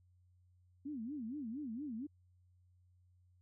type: tone with vibrato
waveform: sine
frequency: 257 Hz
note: C4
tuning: 31 cents flat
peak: -40 dBFS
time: 0.85-2.07 s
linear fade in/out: 10 ms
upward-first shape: sine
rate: 4.3 Hz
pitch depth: 290 cents each way
effects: added 90 Hz sine -66 dBFS peak until 3.41 s